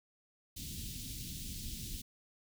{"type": "band-stop noise", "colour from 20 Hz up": "pink", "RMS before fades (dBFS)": -43, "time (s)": [0.56, 2.02], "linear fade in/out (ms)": 10, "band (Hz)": [250, 3200], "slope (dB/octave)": 24, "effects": []}